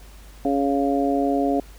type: harmonic tone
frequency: 139.6 Hz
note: C#3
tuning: 13 cents sharp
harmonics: 2 / 3 / 4 / 5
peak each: -21 / -26 / -27 / -24 dBFS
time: 0.45-1.6 s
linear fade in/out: 2 ms
effects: added 50 Hz sine -42 dBFS peak until 1.78 s + pink hiss -50 dBFS RMS until 1.78 s